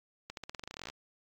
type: accelerating click train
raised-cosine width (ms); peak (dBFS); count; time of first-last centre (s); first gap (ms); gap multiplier
0.2; -24; 18; 0.3-0.9; 72; 0.9
effects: AAC 64 kbps